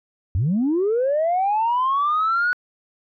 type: linear sweep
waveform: sine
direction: up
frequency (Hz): 77.78 to 1480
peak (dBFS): -16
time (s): 0.35-2.53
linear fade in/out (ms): 0
effects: tanh soft clip ceiling -14 dBFS